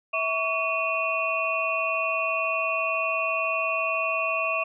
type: tone cluster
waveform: sine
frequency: 650 / 1128 / 2486 / 2706 Hz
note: E5 / C#6 / D#7 / E7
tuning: -24 / +30 / -2 / +45 cents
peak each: -29 dBFS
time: 0.13-4.64 s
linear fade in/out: 10 ms
effects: none